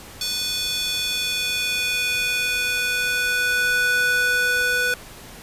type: tone with high-pass filter sweep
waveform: square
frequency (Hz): 493.9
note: B4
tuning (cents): 0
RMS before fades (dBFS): -22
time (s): 0.21-4.94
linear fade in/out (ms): 2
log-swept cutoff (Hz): 4100 to 1100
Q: 2.4
effects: pink hiss -41 dBFS RMS until 5.42 s + resampled to 32000 Hz